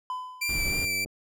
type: tone with exponential decay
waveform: triangle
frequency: 1009 Hz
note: B5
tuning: 37 cents sharp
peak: -26 dBFS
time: 0.1-0.79 s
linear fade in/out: 1 ms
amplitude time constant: 150 ms
type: tone with vibrato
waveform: sawtooth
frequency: 2349 Hz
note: D7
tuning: in tune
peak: -23 dBFS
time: 0.41-1.05 s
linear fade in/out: 10 ms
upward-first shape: sine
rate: 3.2 Hz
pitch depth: 18 cents each way
type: noise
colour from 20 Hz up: brown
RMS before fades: -33 dBFS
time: 0.49-0.85 s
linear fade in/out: 2 ms
type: click train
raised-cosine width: 2 ms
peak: -30 dBFS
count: 39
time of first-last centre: 0.66-1.06 s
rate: 95.1 Hz
effects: none